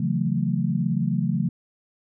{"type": "chord", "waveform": "sine", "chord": "F# minor seventh", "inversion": "second", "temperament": "just", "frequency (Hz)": [138.75, 166.5, 185, 222], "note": ["C#3", "E3", "F#3", "A3"], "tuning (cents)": [2, 18, 0, 16], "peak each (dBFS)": [-26, -26, -26, -27], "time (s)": [0, 1.49], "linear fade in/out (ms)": 5, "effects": []}